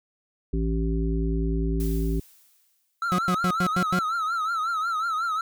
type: harmonic tone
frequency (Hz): 55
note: A1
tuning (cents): 0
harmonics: 1 / 3 / 5 / 7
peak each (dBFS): -24 / -29 / -31 / -32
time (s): 0.53-2.2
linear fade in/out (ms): 5
type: noise with exponential decay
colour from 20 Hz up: blue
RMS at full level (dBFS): -39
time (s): 1.8-3.14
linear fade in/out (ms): 1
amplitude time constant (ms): 290
type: tone with vibrato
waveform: triangle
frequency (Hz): 1317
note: E6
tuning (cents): -2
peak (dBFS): -22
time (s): 3.02-5.41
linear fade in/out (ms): 2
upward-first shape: triangle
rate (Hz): 5.5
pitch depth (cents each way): 120
type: tone bursts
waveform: 40% pulse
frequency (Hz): 181.1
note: F#3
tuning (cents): -37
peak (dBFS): -21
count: 6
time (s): 3.12-3.989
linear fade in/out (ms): 0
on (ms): 64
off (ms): 97
effects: none